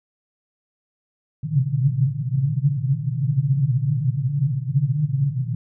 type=band-pass noise; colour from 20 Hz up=white; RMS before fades=-21 dBFS; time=1.43-5.55 s; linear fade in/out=5 ms; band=120 to 150 Hz; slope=96 dB/octave; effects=none